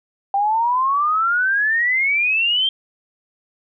sine exponential sweep, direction up, 784 to 3192 Hz, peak -15 dBFS, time 0.34-2.69 s, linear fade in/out 2 ms, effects none

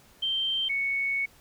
sine tone pair in turn, 3136 / 2217 Hz, G7 / C#7, 0 / 0 cents, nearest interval tritone, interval 600 cents, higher first, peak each -25 dBFS, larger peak neither, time 0.22-0.69 / 0.69-1.26 s, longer second, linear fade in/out 10 ms, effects pink hiss -57 dBFS RMS until 1.4 s

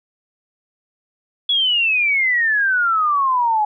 sine exponential sweep, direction down, 3404 to 830.6 Hz, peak -14 dBFS, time 1.49-3.65 s, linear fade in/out 5 ms, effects none

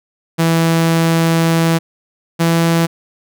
sawtooth tone pair in turn, 164.81 / 166.53 Hz, E3 / E3, 0 / +18 cents, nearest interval unison, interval 18 cents, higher second, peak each -7 dBFS, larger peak neither, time 0.38-1.79 / 2.39-2.87 s, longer first, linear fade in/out 20 ms, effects none

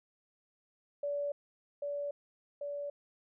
sine tone with echo, 575 Hz, D5, 37 cents flat, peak -32 dBFS, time 1.03-1.32 s, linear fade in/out 5 ms, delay 790 ms, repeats 2, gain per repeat -2 dB, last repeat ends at 2.9 s, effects none

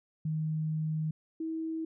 sine tone pair in turn, 156.4 / 322.2 Hz, D#3 / E4, +9 / -39 cents, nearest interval octave + minor second, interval 1252 cents, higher second, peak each -29 / -32 dBFS, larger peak first, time 0.25-1.11 / 1.4-1.85 s, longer first, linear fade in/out 5 ms, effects none

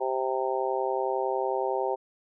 harmonic tone, 130.81 Hz, C3, in tune, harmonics 3 / 4 / 5 / 6 / 7, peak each -30 / -31 / -34 / -32 / -33 dBFS, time 0-1.96 s, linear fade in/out 20 ms, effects none

